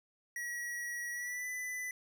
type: tone with pitch glide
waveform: square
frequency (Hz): 1918 to 1997.1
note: A#6 to B6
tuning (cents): +49 to +19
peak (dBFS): -38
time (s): 0.36-1.91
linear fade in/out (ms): 2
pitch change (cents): +70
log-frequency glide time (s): 1.11-1.48
effects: none